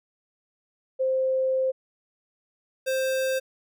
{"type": "tone pair in turn", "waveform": ["sine", "square"], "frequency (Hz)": [523.3, 525.6], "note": ["C5", "C5"], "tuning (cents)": [0, 8], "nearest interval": "unison", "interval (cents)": 8, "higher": "second", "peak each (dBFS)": [-21, -24], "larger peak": "first", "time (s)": [[0.99, 1.72], [2.86, 3.4]], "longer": "first", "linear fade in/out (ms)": 20, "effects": []}